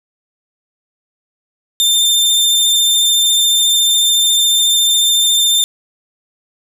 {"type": "tone with vibrato", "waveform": "sawtooth", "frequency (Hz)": 3589, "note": "A7", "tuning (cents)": 34, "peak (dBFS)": -7, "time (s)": [1.8, 5.64], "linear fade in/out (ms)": 0, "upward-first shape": "sine", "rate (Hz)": 14, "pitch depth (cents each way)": 11, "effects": []}